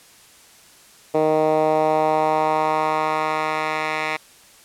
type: tone with band-pass filter sweep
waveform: 10% pulse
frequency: 155.56 Hz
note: D#3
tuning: in tune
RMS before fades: -20 dBFS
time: 1.14-4.17 s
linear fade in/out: 10 ms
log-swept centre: 510 to 1900 Hz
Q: 1.7
effects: white hiss -49 dBFS RMS until 4.64 s + low-pass 11000 Hz 12 dB/octave